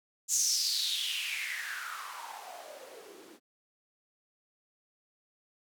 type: noise with band-pass filter sweep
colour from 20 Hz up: blue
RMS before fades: -35 dBFS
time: 0.28-3.4 s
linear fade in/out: 50 ms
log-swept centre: 7000 to 290 Hz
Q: 6
effects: none